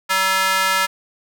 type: tone with high-pass filter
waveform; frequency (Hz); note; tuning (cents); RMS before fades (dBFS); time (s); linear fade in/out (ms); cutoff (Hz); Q
square; 190; F#3; +46; -18; 0.09-0.87; 20; 1300; 1.6
effects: none